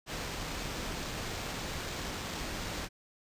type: noise with sample-and-hold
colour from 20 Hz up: pink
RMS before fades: -38 dBFS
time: 0.06-2.89 s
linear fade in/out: 50 ms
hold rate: 11025 Hz
effects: resampled to 32000 Hz